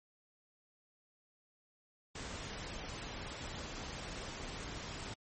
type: noise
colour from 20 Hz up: pink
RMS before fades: -44 dBFS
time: 2.15-5.14 s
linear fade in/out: 5 ms
effects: MP3 32 kbps